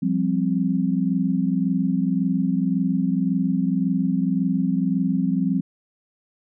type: chord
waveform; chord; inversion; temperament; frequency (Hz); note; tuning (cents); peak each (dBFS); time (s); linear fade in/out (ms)
sine; F suspended second; none; just; 174.61 / 196.44 / 261.9; F3 / G3 / C4; 0 / +4 / +2; -23; 0.02-5.61; 10
effects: none